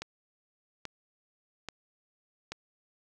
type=click train; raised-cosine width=0.2 ms; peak=-20 dBFS; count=4; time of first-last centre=0.02-2.52 s; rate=1.2 Hz; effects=none